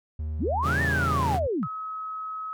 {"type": "tone with pitch glide", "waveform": "triangle", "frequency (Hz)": [77.1, 82.16], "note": ["D#2", "E2"], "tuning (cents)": [-15, -5], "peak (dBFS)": -26, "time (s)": [0.19, 1.47], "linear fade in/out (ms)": 5, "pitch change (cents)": 110, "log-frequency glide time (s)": [0.34, 0.91]}
{"type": "linear two-way sweep", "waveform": "sine", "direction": "up then down", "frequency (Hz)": [89.9, 1841, 89.9], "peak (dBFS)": -24, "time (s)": [0.38, 1.68], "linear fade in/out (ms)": 50, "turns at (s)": 0.82}
{"type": "chord", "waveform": "sawtooth", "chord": "A# diminished seventh", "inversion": "none", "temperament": "equal", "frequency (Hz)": [116.54, 138.59, 164.81, 196], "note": ["A#2", "C#3", "E3", "G3"], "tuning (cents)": [0, 0, 0, 0], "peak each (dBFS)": [-31, -26, -31, -31], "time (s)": [0.62, 1.4], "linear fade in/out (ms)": 50}
{"type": "tone", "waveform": "sine", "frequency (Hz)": 1280, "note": "D#6", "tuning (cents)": 49, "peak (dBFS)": -31, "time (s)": [1.63, 2.53], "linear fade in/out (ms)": 0}
{"effects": []}